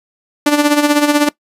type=tone with tremolo; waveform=sawtooth; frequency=293.7 Hz; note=D4; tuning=in tune; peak=-3 dBFS; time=0.46-1.29 s; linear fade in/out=5 ms; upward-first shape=sine; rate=16 Hz; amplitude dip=65%; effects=noise-tail reverb RT60 0.1 s tail -21 dB re dry + resampled to 32000 Hz